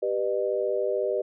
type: chord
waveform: sine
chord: G augmented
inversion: none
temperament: equal with one note detuned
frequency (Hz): 392 / 493.9 / 607.7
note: G4 / B4 / D#5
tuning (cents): 0 / 0 / -41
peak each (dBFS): -28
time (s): 0.02-1.22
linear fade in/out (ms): 10
effects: none